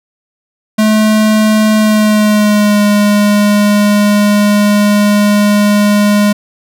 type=tone with pitch glide; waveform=square; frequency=215.6 to 206.5 Hz; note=A3 to G#3; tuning=-35 to -10 cents; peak=-7 dBFS; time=0.78-6.33 s; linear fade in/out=10 ms; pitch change=-75 cents; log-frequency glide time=1.78-2.82 s; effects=none